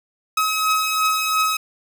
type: beating tone pair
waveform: sawtooth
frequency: 1274 / 1276.9 Hz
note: D#6 / D#6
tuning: +41 / +44 cents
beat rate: 2.9 Hz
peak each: -21 / -15 dBFS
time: 0.37-1.57 s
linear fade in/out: 5 ms
effects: none